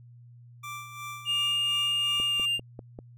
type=tone with tremolo; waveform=25% pulse; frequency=1174.7 Hz; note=D6; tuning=in tune; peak=-32 dBFS; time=0.63-2.46 s; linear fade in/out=10 ms; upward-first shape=sine; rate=2.8 Hz; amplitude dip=60%
type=tone with pitch glide; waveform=triangle; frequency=2825 to 2801 Hz; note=F7 to F7; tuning=+19 to +4 cents; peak=-23 dBFS; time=1.25-2.6 s; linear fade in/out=50 ms; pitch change=-15 cents; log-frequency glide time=2.27-2.36 s
type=click train; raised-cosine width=2 ms; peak=-26 dBFS; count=5; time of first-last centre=2.2-2.989 s; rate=5.07 Hz
effects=added 120 Hz sine -48 dBFS peak until 3.17 s